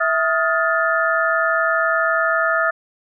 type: tone cluster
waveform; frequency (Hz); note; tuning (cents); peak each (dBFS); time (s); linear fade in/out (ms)
sine; 657 / 1260 / 1412 / 1752; E5 / D#6 / F6 / A6; -6 / +21 / +19 / -8; -21; 0-2.71; 10
effects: none